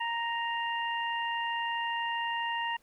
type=harmonic tone; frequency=932.3 Hz; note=A#5; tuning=in tune; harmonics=1 / 2 / 3; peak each=-32 / -35 / -37 dBFS; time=0-2.77 s; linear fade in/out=10 ms; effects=pink hiss -67 dBFS RMS until 2.82 s